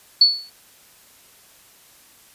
sine tone with exponential decay, 4435 Hz, C#8, in tune, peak -6 dBFS, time 0.21-0.5 s, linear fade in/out 5 ms, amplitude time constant 62 ms, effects white hiss -51 dBFS RMS until 2.34 s + resampled to 32000 Hz

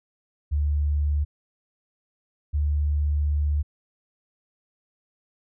sine tone pair in turn, 73.42 / 73.7 Hz, D2 / D2, 0 / +7 cents, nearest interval unison, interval 7 cents, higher second, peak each -20 dBFS, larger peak neither, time 0.51-1.25 / 2.53-3.63 s, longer second, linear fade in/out 20 ms, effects none

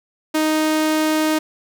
sawtooth tone, 311.1 Hz, D#4, in tune, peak -12 dBFS, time 0.34-1.39 s, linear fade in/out 10 ms, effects none

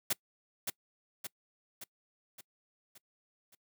white noise with echo, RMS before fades -30 dBFS, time 0.1-0.13 s, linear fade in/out 5 ms, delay 570 ms, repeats 6, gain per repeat -5 dB, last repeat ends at 3.55 s, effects noise-tail reverb RT60 0.1 s tail -24 dB re dry

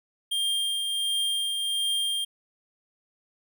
square tone with tremolo, 3200 Hz, G7, 35 cents sharp, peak -24 dBFS, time 0.31-2.25 s, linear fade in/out 10 ms, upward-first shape triangle, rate 1.4 Hz, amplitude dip 35%, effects none

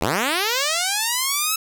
5% pulse linear sweep, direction up, 66.9 to 1316 Hz, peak -8 dBFS, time 0.01-1.56 s, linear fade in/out 5 ms, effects none

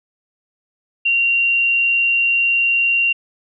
sine tone, 2761 Hz, F7, 20 cents flat, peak -13 dBFS, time 1.05-3.13 s, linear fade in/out 10 ms, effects none

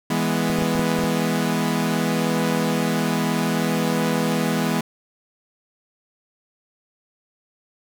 sawtooth chord, E major, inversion none, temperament equal, 164.81 / 207.7 / 246.9 Hz, E3 / G#3 / B3, 0 / 0 / 0 cents, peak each -20 dBFS, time 0.1-4.81 s, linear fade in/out 5 ms
clicks, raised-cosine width 2 ms, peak -15 dBFS, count 7, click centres 0.5 / 0.586 / 0.622 / 0.753 / 0.794 / 0.99 / 1.039 s
effects none

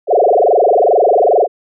sine tone with frequency modulation, 570 Hz, C#5, 48 cents sharp, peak -7 dBFS, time 0.07-1.48 s, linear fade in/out 50 ms, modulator 22.4 Hz, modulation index 7.4, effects none

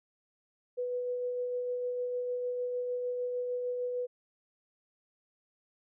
sine tone with tremolo, 493.9 Hz, B4, in tune, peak -30 dBFS, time 0.77-4.07 s, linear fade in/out 20 ms, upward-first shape sine, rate 6.6 Hz, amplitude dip 25%, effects none

